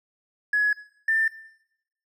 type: tone pair in turn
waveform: triangle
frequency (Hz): 1685 / 1786.7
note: G#6 / A6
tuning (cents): +25 / +26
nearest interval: minor second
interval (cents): 101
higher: second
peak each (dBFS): -15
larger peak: neither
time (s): 0.53-0.73 / 1.08-1.28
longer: neither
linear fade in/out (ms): 5
effects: noise-tail reverb RT60 0.8 s tail -22 dB re dry + tanh soft clip ceiling -17 dBFS